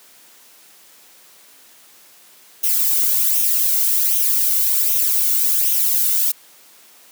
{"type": "noise with flanger", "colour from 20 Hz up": "violet", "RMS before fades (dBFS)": -17, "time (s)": [2.63, 6.32], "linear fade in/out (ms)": 10, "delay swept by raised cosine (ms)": [0.32, 1.42], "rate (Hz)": 1.3, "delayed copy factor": 0.55, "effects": ["white hiss -48 dBFS RMS until 7.11 s", "high-pass 200 Hz 12 dB/octave"]}